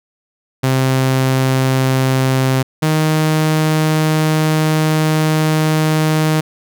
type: tone pair in turn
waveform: sawtooth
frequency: 131.5 / 155.97 Hz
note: C3 / D#3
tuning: +9 / +5 cents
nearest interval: minor third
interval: 296 cents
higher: second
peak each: -8 dBFS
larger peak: neither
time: 0.63-2.63 / 2.82-6.41 s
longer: second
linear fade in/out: 10 ms
effects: none